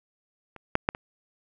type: clicks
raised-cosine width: 0.5 ms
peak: -28 / -6 / -7 / -20 dBFS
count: 4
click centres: 0.563 / 0.754 / 0.889 / 0.949 s
effects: none